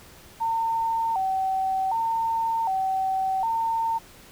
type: tone with vibrato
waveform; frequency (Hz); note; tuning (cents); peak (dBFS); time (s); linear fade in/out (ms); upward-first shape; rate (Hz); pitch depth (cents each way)
sine; 833; G#5; +5; -22; 0.4-3.99; 20; square; 0.66; 150
effects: pink hiss -49 dBFS RMS until 4.31 s